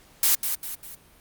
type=noise with echo; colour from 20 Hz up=blue; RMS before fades=-19 dBFS; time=0.23-0.35 s; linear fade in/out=2 ms; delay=200 ms; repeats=3; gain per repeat=-7 dB; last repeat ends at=0.95 s; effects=pink hiss -55 dBFS RMS until 1.2 s + Opus 48 kbps